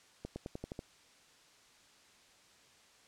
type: accelerating click train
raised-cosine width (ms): 2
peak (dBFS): -27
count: 7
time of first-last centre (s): 0.25-0.791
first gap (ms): 110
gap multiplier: 0.92
effects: white hiss -63 dBFS RMS until 3.07 s + low-pass 7000 Hz 12 dB/octave